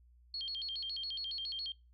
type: tone with vibrato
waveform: sine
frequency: 3714 Hz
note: A#7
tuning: 7 cents flat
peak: -37 dBFS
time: 0.34-1.72 s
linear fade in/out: 2 ms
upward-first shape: square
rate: 7.2 Hz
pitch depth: 270 cents each way
effects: noise-tail reverb RT60 0.3 s tail -24 dB re dry + added 60 Hz sine -60 dBFS peak until 1.93 s